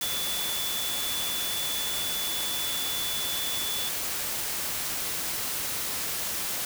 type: tone in noise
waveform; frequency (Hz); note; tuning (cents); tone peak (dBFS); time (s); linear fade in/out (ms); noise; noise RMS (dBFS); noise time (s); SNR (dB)
sine; 3458; A7; -31; -32; 0.02-3.89; 2; white; -31; 0.01-6.65; -4
effects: none